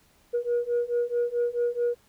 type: beating tone pair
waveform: sine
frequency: 476.9 / 481.5 Hz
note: A#4 / B4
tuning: +39 / -44 cents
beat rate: 4.6 Hz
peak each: -26 / -25 dBFS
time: 0.33-1.95 s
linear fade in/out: 20 ms
effects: tanh soft clip ceiling -19 dBFS + pink hiss -62 dBFS RMS until 2.08 s